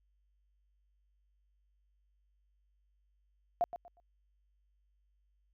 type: tone with echo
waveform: sine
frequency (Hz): 698.5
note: F5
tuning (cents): 0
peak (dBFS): -26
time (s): 3.61-3.64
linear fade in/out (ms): 0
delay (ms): 120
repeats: 3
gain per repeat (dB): -12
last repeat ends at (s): 4
effects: added 50 Hz sine -70 dBFS peak until 5.53 s